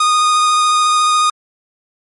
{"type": "tone with vibrato", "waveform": "45% pulse", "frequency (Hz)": 1233, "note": "D#6", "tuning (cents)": -16, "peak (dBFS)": -10, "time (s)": [0, 1.3], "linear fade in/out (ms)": 5, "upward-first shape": "sine", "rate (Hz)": 14, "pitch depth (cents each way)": 10, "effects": ["MP3 48 kbps"]}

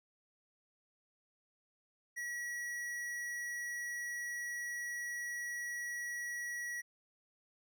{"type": "tone with hard clipping", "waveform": "triangle", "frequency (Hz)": 1925, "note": "B6", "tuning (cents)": -45, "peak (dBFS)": -40, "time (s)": [2.16, 6.82], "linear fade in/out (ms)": 20, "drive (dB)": 16, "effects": []}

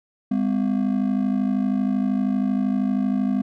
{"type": "ring-modulated tone", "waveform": "triangle", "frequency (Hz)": 228.7, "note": "A#3", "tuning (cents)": -33, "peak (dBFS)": -14, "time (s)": [0.31, 3.42], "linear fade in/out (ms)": 5, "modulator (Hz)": 26.4, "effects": []}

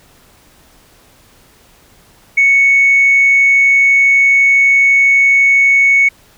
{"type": "tone", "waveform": "sine", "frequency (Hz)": 2217, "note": "C#7", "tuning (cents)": 0, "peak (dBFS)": -5, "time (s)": [2.37, 6.09], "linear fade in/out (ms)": 10, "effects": ["tanh soft clip ceiling -2 dBFS", "pink hiss -47 dBFS RMS until 6.37 s"]}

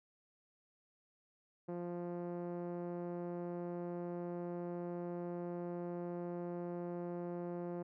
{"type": "tone with low-pass filter", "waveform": "5% pulse", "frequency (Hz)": 174.61, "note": "F3", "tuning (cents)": 0, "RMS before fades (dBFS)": -42, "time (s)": [1.68, 7.83], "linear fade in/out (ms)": 10, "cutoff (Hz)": 420, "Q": 1.1, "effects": []}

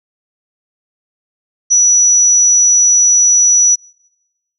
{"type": "tone", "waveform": "sine", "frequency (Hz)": 5890, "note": "F#8", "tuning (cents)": -9, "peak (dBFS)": -6, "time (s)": [1.7, 3.76], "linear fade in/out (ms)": 20, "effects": ["noise-tail reverb RT60 1.0 s tail -26 dB re dry"]}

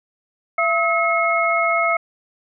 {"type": "tone cluster", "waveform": "sine", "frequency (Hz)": [674, 1284, 2169], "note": ["E5", "E6", "C#7"], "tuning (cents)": [38, -46, -38], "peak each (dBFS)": -20, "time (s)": [0.58, 1.97], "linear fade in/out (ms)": 5, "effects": []}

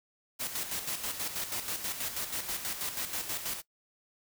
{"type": "noise with tremolo", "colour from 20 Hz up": "white", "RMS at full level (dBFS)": -34, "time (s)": [0.39, 3.62], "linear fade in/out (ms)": 20, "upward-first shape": "square", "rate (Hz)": 6.2, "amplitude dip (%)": 55, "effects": ["noise-tail reverb RT60 0.1 s tail -20 dB re dry"]}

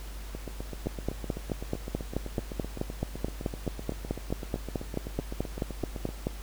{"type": "two click trains", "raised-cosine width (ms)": 2, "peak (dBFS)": [-15, -23], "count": [26, 46], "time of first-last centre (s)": [[0.87, 6.27], [0.35, 6.09]], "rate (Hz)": [4.63, 7.84], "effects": ["added 50 Hz sine -38 dBFS peak until 6.42 s", "pink hiss -48 dBFS RMS until 6.42 s"]}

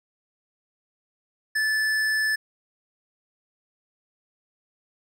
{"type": "tone with tanh clipping", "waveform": "sine", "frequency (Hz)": 1744, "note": "A6", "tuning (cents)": -16, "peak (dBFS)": -23, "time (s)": [1.55, 2.36], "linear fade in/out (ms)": 10, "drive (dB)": 14, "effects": []}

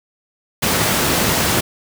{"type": "high-pass noise", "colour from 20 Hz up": "pink", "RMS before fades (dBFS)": -17, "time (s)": [0.62, 1.61], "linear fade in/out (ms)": 10, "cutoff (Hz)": 100, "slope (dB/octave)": 12, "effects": []}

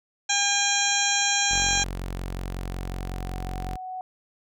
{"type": "harmonic tone", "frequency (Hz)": 807, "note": "G#5", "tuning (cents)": -50, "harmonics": [1, 2, 3, 4, 5, 7, 8, 9], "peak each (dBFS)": [-29, -29, -29, -29, -29, -29, -29, -29], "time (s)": [0.29, 1.84], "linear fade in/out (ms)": 10}
{"type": "tone", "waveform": "sawtooth", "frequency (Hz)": 45.44, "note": "F#1", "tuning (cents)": -31, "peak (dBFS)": -26, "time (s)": [1.5, 3.77], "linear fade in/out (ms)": 20}
{"type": "tone with exponential growth", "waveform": "sine", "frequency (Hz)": 743, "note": "F#5", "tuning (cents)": 7, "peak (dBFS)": -30, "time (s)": [1.71, 4.01], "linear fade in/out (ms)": 1, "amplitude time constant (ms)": 500}
{"effects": []}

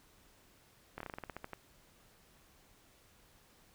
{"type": "slowing click train", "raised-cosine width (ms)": 0.5, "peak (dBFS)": -27, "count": 12, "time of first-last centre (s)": [0.98, 1.533], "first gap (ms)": 24, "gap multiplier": 1.14, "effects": ["pink hiss -65 dBFS RMS until 3.74 s"]}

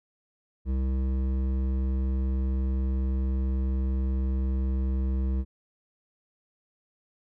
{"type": "tone with hard clipping", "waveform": "sine", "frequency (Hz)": 65.41, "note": "C2", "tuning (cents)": 0, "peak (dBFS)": -26, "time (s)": [0.65, 5.45], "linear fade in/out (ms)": 50, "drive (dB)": 11, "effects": []}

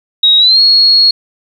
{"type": "tone with pitch glide", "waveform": "sine", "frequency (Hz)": [3800, 4315], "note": ["A#7", "C#8"], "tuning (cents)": [33, -47], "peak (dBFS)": -4, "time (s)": [0.23, 1.11], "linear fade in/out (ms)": 5, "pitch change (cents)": 220, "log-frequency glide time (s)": [0.38, 0.6], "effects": ["7-bit"]}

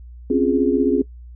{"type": "chord", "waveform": "sine", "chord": "Db major seventh", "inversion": "third", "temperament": "equal", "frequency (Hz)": [261.6, 277.2, 349.2, 415.3], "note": ["C4", "Db4", "F4", "Ab4"], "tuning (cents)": [0, 0, 0, 0], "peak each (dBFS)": [-19, -20, -21, -20], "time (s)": [0.3, 1.02], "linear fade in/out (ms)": 5, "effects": ["noise-tail reverb RT60 0.1 s tail -19 dB re dry", "added 60 Hz sine -36 dBFS peak until 1.35 s"]}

